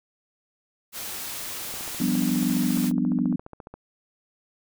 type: noise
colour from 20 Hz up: white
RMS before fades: -34 dBFS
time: 0.92-2.92 s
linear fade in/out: 50 ms
type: click train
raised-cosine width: 1 ms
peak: -26 dBFS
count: 30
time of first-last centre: 1.74-3.74 s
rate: 14.5 Hz
type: chord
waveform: sine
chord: G dominant seventh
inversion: third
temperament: equal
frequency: 174.61 / 196 / 246.9 / 293.7 Hz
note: F3 / G3 / B3 / D4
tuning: 0 / 0 / 0 / 0 cents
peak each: -28 / -27 / -24 / -28 dBFS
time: 2-3.36 s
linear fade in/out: 5 ms
effects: none